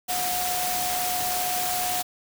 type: tone in noise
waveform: sine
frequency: 725 Hz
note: F#5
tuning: 35 cents flat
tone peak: -28 dBFS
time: 0.08-2.03 s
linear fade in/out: 20 ms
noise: white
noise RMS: -28 dBFS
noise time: 0.08-2.03 s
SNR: -3 dB
effects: none